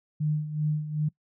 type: tone with tremolo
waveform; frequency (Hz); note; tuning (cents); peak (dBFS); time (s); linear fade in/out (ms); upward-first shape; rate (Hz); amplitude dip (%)
sine; 151.9; D#3; -41; -22; 0.2-1.09; 10; sine; 2.6; 70
effects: noise-tail reverb RT60 0.1 s tail -23 dB re dry